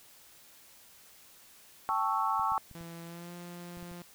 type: chord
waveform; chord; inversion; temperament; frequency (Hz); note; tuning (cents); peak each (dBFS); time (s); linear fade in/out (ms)
sine; A dominant seventh; third; equal; 784 / 880 / 1108.7 / 1318.5; G5 / A5 / C#6 / E6; 0 / 0 / 0 / 0; -35 / -32 / -31 / -34; 1.89-2.58; 0
type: clicks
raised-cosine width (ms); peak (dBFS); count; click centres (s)
5; -39; 7; 2.396 / 2.52 / 2.713 / 2.81 / 3.772 / 3.827 / 3.915
type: tone with pitch glide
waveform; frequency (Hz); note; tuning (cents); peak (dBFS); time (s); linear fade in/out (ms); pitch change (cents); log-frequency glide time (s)
sawtooth; 168 to 174.63; E3 to F3; +33 to 0; -39; 2.75-4.02; 0; +67; 3.05-3.32
effects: white hiss -57 dBFS RMS until 4.14 s